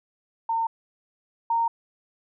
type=tone pair in turn; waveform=sine; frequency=910 / 923.2 Hz; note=A#5 / A#5; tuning=-42 / -17 cents; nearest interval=unison; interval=25 cents; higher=second; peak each=-22 / -20 dBFS; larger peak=second; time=0.49-0.67 / 1.5-1.68 s; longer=neither; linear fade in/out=5 ms; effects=none